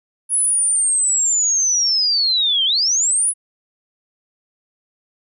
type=linear two-way sweep; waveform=sine; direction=down then up; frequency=10400 to 3053 to 10400 Hz; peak=-14 dBFS; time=0.29-3.34 s; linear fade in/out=50 ms; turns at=2.65 s; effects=none